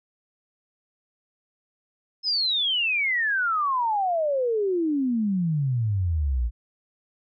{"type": "exponential sweep", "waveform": "sine", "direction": "down", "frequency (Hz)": [5220, 55], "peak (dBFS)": -21, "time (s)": [2.23, 6.51], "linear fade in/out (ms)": 50, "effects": []}